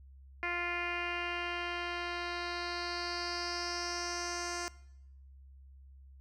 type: tone with low-pass filter sweep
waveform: 10% pulse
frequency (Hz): 349.2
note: F4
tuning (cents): 0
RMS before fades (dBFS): -37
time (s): 0.43-4.68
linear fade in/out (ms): 0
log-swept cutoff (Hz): 2300 to 6800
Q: 4.3
effects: noise-tail reverb RT60 0.8 s tail -20 dB re dry + added 67 Hz sine -52 dBFS peak until 6.2 s